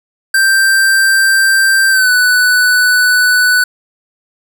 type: tone with pitch glide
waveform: square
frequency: 1570 to 1490.5 Hz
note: G6 to F#6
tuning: +2 to +12 cents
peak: -8 dBFS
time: 0.34-3.64 s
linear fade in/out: 5 ms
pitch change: -90 cents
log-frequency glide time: 1.9-2.1 s
effects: none